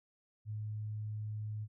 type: tone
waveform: sine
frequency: 106.8 Hz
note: G#2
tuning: 49 cents sharp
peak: -37 dBFS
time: 0.45-1.68 s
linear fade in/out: 50 ms
effects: none